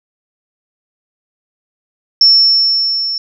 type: tone with level ramp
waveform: sine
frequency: 5400 Hz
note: E8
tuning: 41 cents sharp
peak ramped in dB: -3 to -16 dBFS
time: 2.21-3.18 s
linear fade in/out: 2 ms
effects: none